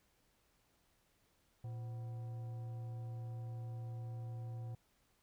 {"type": "tone with frequency modulation", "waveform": "sine", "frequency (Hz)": 116.54, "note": "A#2", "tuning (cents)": 0, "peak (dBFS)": -39, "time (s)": [1.64, 4.75], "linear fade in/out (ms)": 5, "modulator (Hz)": 633, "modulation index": 0.22, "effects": ["tanh soft clip ceiling -41 dBFS", "pink hiss -75 dBFS RMS until 5.22 s"]}